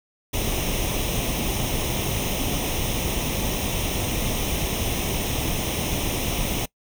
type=noise with comb filter; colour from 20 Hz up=pink; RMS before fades=-25 dBFS; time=0.33-6.66 s; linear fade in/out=10 ms; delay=0.33 ms; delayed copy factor=+0.7; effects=noise-tail reverb RT60 0.1 s tail -22 dB re dry